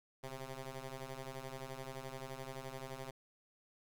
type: ring-modulated tone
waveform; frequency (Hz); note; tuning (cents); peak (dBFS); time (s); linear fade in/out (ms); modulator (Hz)
10% pulse; 132.1; C3; +17; -33; 0.23-3.11; 10; 270
effects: none